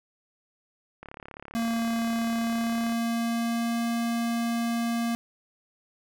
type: click train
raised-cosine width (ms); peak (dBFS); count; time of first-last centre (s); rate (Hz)
0.5; -26; 68; 1.03-2.923; 35.4
type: tone with pitch glide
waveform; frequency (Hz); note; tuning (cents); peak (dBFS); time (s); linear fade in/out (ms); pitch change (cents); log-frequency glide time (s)
square; 230 to 233.1; A#3 to A#3; -23 to 0; -26; 1.55-5.15; 0; +23; 2.31-3.84
effects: none